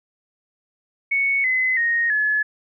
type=tone with pitch steps; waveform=sine; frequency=2217 / 2033 / 1864.3 / 1709.5 Hz; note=C#7 / B6 / A#6 / G#6; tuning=0 / +50 / 0 / +50 cents; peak=-17 dBFS; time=1.11-2.43 s; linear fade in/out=10 ms; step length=330 ms; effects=none